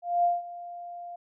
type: tone with ADSR envelope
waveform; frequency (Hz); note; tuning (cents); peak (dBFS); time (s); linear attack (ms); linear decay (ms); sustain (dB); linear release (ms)
sine; 698.5; F5; 0; -19; 0.02-1.16; 220; 180; -18; 7
effects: none